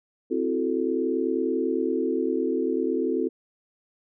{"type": "chord", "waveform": "sine", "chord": "F# half-diminished seventh", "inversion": "second", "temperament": "equal", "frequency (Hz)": [261.6, 329.6, 370, 440], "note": ["C4", "E4", "F#4", "A4"], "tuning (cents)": [0, 0, 0, 0], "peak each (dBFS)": -28, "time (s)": [0.3, 3.29], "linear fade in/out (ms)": 20, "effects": []}